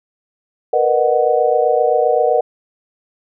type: chord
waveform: sine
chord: B major seventh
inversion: third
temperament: equal with one note detuned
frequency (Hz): 466.2 / 493.9 / 608.7 / 740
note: A#4 / B4 / D#5 / F#5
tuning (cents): 0 / 0 / -38 / 0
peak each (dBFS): -17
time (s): 0.73-2.41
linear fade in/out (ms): 5
effects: none